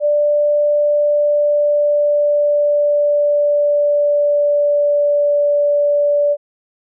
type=tone with pitch glide; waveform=sine; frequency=589 to 581.2 Hz; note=D5 to D5; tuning=+5 to -18 cents; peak=-11 dBFS; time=0-6.37 s; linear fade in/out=50 ms; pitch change=-23 cents; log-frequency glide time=0.72-5.37 s; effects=none